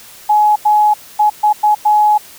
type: tone bursts at uneven times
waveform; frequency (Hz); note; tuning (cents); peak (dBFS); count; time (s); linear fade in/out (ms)
sine; 843; G#5; +26; -7; 6; 0.29-0.56 / 0.65-0.94 / 1.19-1.3 / 1.43-1.53 / 1.63-1.75 / 1.85-2.18; 10
effects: white hiss -38 dBFS RMS until 2.38 s